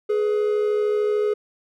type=tone pair together; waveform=triangle; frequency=420.6 / 493.9 Hz; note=G#4 / B4; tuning=+22 / 0 cents; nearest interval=minor third; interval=278 cents; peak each=-17 / -26 dBFS; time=0.09-1.34 s; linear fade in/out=10 ms; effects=none